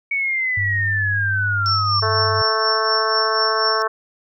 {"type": "linear sweep", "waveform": "sine", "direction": "down", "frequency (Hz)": [2244, 1172], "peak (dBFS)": -18, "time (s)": [0.11, 2], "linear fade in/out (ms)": 5}
{"type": "tone with pitch glide", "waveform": "sine", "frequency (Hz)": [100, 100.58], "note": ["G2", "G2"], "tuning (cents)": [35, 45], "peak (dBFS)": -22, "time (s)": [0.57, 2.42], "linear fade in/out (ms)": 5, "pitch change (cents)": 10, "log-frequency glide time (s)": [0.94, 1.8]}
{"type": "tone with tremolo", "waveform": "sine", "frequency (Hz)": 5430, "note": "F8", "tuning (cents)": -50, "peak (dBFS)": -17, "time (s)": [1.66, 3.82], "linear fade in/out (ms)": 0, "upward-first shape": "triangle", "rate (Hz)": 4.1, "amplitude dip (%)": 75}
{"type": "harmonic tone", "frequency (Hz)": 220, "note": "A3", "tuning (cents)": 0, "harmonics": [2, 3, 4, 5, 6, 7, 8], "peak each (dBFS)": [-24, -26, -30, -21, -25, -26, -32], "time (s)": [2.02, 3.88], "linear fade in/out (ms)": 10}
{"effects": []}